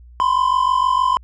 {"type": "tone pair together", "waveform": "triangle", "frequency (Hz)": [1000, 1046.5], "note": ["B5", "C6"], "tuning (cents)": [21, 0], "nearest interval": "minor second", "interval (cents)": 79, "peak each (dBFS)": -15, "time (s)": [0.2, 1.17], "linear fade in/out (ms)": 0, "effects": ["added 60 Hz sine -40 dBFS peak until 1.23 s", "resampled to 22050 Hz"]}